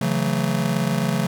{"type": "chord", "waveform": "square", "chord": "F# minor seventh", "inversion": "second", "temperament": "just", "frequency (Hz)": [138.75, 166.5, 185, 222], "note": ["C#3", "E3", "F#3", "A3"], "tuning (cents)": [2, 18, 0, 16], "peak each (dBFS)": -26, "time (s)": [0.01, 1.27], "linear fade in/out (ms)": 5, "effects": []}